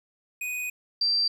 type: tone pair in turn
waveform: square / sine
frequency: 2489 / 4699 Hz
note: D#7 / D8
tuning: 0 / 0 cents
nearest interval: major seventh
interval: 1100 cents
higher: second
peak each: -30 / -21 dBFS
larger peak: second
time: 0.41-0.7 / 1.01-1.28 s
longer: first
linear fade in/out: 5 ms
effects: 10-bit